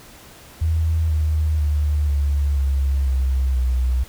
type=tone with pitch steps; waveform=sine; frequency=80.7 / 77.41 / 74.26 / 71.23 / 68.33 / 65.55 / 62.88 Hz; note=E2 / D#2 / D2 / C#2 / C#2 / C2 / B1; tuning=-36 / -8 / +20 / +48 / -24 / +4 / +32 cents; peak=-16 dBFS; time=0.61-4.04 s; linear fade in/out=10 ms; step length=490 ms; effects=pink hiss -44 dBFS RMS until 4.08 s